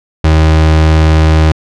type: tone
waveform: 35% pulse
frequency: 78.7 Hz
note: D#2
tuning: 20 cents sharp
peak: -3 dBFS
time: 0.24-1.52 s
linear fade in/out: 5 ms
effects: low-pass 5000 Hz 12 dB/octave